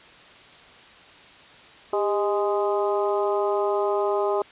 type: harmonic tone with a mistuned harmonic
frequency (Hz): 207.2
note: G#3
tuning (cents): -4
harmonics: 2 / 3 / 4 / 5 / 6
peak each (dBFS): -23 / -27 / -29 / -31 / -33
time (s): 1.93-4.42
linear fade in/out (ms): 2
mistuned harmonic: 2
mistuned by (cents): -54
effects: white hiss -48 dBFS RMS until 4.51 s + resampled to 8000 Hz